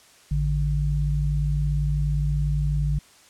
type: tone pair together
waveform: sine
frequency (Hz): 54.68 / 146.83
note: A1 / D3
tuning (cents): -10 / 0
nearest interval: octave + perfect fourth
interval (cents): 1710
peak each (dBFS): -23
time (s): 0.31-2.99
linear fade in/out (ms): 5
effects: white hiss -53 dBFS RMS until 3.29 s + low-pass 9000 Hz 12 dB/octave